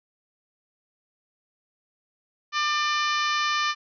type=harmonic tone; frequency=597 Hz; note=D5; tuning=28 cents sharp; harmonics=2 / 3 / 4 / 5 / 6 / 7 / 8 / 9 / 10; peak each=-25 / -29 / -31 / -33 / -35 / -36 / -37 / -38 / -39 dBFS; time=2.52-3.75 s; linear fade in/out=50 ms; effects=none